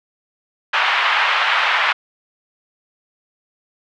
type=band-pass noise; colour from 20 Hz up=pink; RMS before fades=-17 dBFS; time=0.73-1.93 s; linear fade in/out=10 ms; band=900 to 3100 Hz; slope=24 dB/octave; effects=none